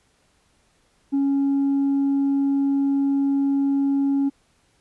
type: tone with tanh clipping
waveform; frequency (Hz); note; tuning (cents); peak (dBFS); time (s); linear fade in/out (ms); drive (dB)
triangle; 277.2; C#4; 0; -18; 1.12-4.3; 20; 6
effects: pink hiss -63 dBFS RMS until 4.8 s + resampled to 24000 Hz